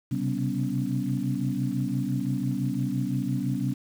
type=tone cluster; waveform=sine; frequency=129 / 134.9 / 192.4 / 246.1 / 281.2 Hz; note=C3 / C#3 / G3 / B3 / C#4; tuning=-24 / -47 / -32 / -6 / +25 cents; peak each=-31 dBFS; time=0.11-3.74 s; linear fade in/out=10 ms; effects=tanh soft clip ceiling -13 dBFS + 8-bit